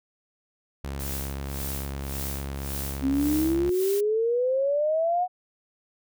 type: tone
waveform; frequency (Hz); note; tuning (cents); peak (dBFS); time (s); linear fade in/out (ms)
sawtooth; 68.9; C#2; -10; -27; 0.84-3.7; 0
type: noise with tremolo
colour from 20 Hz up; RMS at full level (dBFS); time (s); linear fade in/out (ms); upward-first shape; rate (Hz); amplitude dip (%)
blue; -34; 0.99-4.01; 10; sine; 1.8; 95
type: exponential sweep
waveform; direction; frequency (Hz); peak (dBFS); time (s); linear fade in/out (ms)
sine; up; 261.6 to 737; -21; 3.01-5.28; 50
effects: none